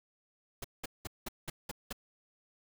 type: noise bursts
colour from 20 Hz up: pink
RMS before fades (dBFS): -39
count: 7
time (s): 0.62-1.928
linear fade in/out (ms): 5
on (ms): 24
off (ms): 190
effects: none